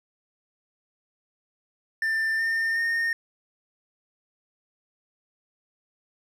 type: tone with pitch steps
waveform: triangle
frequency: 1786 / 1810.9 / 1836.2 Hz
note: A6 / A6 / A#6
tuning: +25 / +49 / -27 cents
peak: -21 dBFS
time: 2.02-3.13 s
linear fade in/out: 2 ms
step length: 370 ms
effects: none